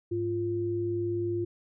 sine tone pair together, 104.18 / 347.4 Hz, G#2 / F4, +6 / -9 cents, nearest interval octave + major sixth, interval 2085 cents, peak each -34 / -28 dBFS, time 0.11-1.45 s, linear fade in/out 10 ms, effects none

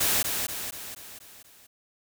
white noise with echo, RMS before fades -24 dBFS, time 0-0.23 s, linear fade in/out 10 ms, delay 240 ms, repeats 6, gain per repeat -5 dB, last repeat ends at 1.67 s, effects none

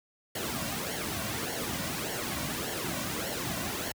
pink noise with flanger, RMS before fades -34 dBFS, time 0.35-3.92 s, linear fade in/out 5 ms, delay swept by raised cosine 0.8 to 2.4 ms, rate 1.7 Hz, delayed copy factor -0.65, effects high-pass 60 Hz 12 dB/octave

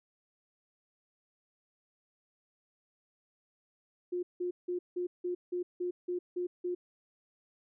sine tone bursts, 356.4 Hz, F4, 35 cents sharp, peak -31 dBFS, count 10, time 4.12-6.75 s, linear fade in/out 10 ms, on 110 ms, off 170 ms, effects none

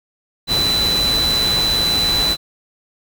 sine tone in noise, 3993 Hz, B7, 18 cents sharp, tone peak -15 dBFS, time 0.47-2.37 s, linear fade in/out 50 ms, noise pink, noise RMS -23 dBFS, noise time 0.47-2.37 s, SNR +5 dB, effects none

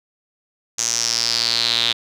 sawtooth tone with band-pass filter sweep, 116.54 Hz, A#2, in tune, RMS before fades -20 dBFS, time 0.78-1.93 s, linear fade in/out 10 ms, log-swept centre 6400 to 3600 Hz, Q 6.1, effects none

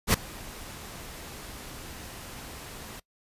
pink noise with ADSR envelope, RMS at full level -19 dBFS, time 0.07-3 s, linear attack 70 ms, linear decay 5 ms, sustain -23 dB, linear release 8 ms, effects noise-tail reverb RT60 0.1 s tail -22 dB re dry + resampled to 32000 Hz

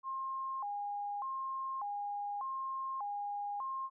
sine tone with vibrato, 932.3 Hz, A#5, in tune, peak -36 dBFS, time 0.03-3.9 s, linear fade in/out 50 ms, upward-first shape square, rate 0.84 Hz, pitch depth 230 cents each way, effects none

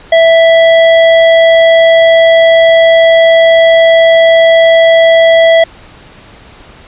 square tone, 659.3 Hz, E5, in tune, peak -3 dBFS, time 0.12-5.64 s, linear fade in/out 5 ms, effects pink hiss -36 dBFS RMS until 6.87 s + resampled to 8000 Hz

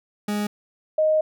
40% pulse / sine tone pair in turn, 207.7 / 622.4 Hz, G#3 / D#5, 0 / 0 cents, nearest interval octave + perfect fifth, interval 1900 cents, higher second, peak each -22 / -16 dBFS, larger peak second, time 0.28-0.47 / 0.98-1.21 s, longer second, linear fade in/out 5 ms, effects none

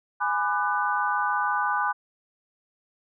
sine chord, G# half-diminished seventh, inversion none, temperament just, 830.6 / 996.7 / 1196.1 / 1495.1 Hz, G#5 / B5 / D6 / F#6, 0 / +16 / +31 / +18 cents, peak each -28 dBFS, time 0.2-1.93 s, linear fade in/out 20 ms, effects none

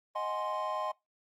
triangle chord, Ab dominant seventh, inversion second, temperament equal, 622.3 / 740 / 830.6 / 1046.5 Hz, Eb5 / Gb5 / Ab5 / C6, 0 / 0 / 0 / 0 cents, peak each -35 / -39 / -38 / -33 dBFS, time 0.15-0.92 s, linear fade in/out 10 ms, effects noise-tail reverb RT60 0.2 s tail -23 dB re dry + Opus 32 kbps

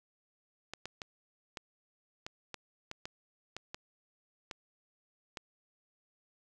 clicks, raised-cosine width 0.2 ms, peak -23 dBFS, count 12, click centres 0.736 / 0.856 / 1.018 / 1.572 / 2.265 / 2.543 / 2.914 / 3.055 / 3.566 / 3.745 / 4.512 / 5.372 s, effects none

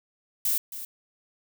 violet noise with echo, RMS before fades -25 dBFS, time 0.45-0.58 s, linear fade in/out 2 ms, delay 270 ms, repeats 1, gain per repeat -12 dB, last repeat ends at 0.85 s, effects none

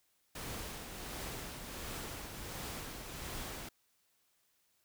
pink noise with tremolo, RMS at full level -42 dBFS, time 0.35-3.69 s, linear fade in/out 5 ms, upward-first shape triangle, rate 1.4 Hz, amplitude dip 45%, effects white hiss -75 dBFS RMS until 4.84 s

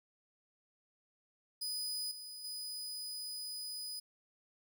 sawtooth tone with level steps, 4978 Hz, D#8, in tune, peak -34 / -43 / -38 dBFS, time 1.61-4 s, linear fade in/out 10 ms, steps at 2.11 / 2.44 s, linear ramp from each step 5 ms, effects none

